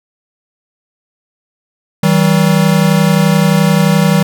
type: tone pair together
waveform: square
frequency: 160 / 191.55 Hz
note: D#3 / G3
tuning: +49 / -40 cents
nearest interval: minor third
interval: 311 cents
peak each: -11 dBFS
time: 2.03-4.23 s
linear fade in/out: 5 ms
effects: none